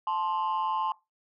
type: tone pair together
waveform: sine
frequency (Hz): 874 / 1050.6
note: A5 / C6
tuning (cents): -12 / +7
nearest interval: minor third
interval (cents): 319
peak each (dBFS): -27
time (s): 0.07-0.92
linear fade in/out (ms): 2
effects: noise-tail reverb RT60 0.2 s tail -19 dB re dry + tanh soft clip ceiling -23 dBFS